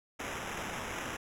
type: noise with sample-and-hold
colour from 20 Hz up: violet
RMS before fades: -39 dBFS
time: 0.19-1.17 s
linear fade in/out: 10 ms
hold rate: 4410 Hz
effects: low-pass 12000 Hz 12 dB/octave